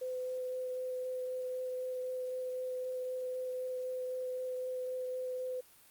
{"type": "tone with vibrato", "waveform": "sine", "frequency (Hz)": 508, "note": "B4", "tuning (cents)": 49, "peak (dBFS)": -35, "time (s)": [0.01, 5.61], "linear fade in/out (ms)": 10, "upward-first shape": "sine", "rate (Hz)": 3.9, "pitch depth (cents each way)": 8, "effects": ["white hiss -61 dBFS RMS until 5.9 s", "Opus 48 kbps"]}